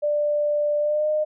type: tone with pitch glide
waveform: sine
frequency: 591 to 610.8 Hz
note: D5 to D#5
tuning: +11 to -32 cents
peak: -19 dBFS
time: 0.02-1.25 s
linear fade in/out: 20 ms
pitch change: +57 cents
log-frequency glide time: 0.79-1.09 s
effects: none